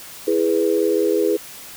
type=chord; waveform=sine; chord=E major; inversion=none; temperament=equal; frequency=329.6 / 415.3 / 493.9 Hz; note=E4 / G#4 / B4; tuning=0 / 0 / 0 cents; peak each=-21 / -18 / -21 dBFS; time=0.27-1.37 s; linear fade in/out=10 ms; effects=white hiss -38 dBFS RMS until 1.76 s